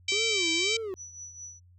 harmonic tone, 774 Hz, G5, 22 cents flat, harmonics 3 / 4 / 5 / 6 / 7 / 8 / 9 / 10, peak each -29 / -31 / -33 / -35 / -36 / -37 / -38 / -39 dBFS, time 0.08-0.77 s, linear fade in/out 5 ms
triangle tone with vibrato, 383.9 Hz, G4, 36 cents flat, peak -30 dBFS, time 0.12-0.94 s, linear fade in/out 0 ms, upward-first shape sine, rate 1.9 Hz, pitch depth 290 cents each way
sine tone with tremolo, 5920 Hz, F#8, in tune, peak -38 dBFS, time 0.96-1.6 s, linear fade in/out 50 ms, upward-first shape triangle, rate 4.7 Hz, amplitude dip 70%
effects added 89 Hz sine -54 dBFS peak until 1.78 s

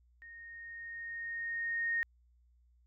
sine tone with level ramp, 1853 Hz, A#6, 11 cents flat, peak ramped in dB -49 to -29 dBFS, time 0.22-2.03 s, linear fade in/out 0 ms, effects added 60 Hz sine -64 dBFS peak until 2.86 s

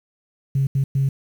sine tone bursts at uneven times, 136.3 Hz, C#3, 29 cents flat, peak -15 dBFS, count 3, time 0.55-0.67 / 0.75-0.84 / 0.95-1.09 s, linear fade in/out 5 ms, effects tanh soft clip ceiling -12 dBFS + 8-bit

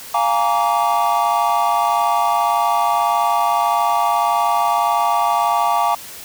triangle chord, Bb dominant seventh, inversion second, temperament equal with one note detuned, 698.5 / 830.6 / 932.3 / 1151.8 Hz, F5 / Ab5 / Bb5 / D6, 0 / 0 / 0 / -34 cents, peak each -18 dBFS, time 0.14-5.95 s, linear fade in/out 5 ms, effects white hiss -35 dBFS RMS until 6.24 s

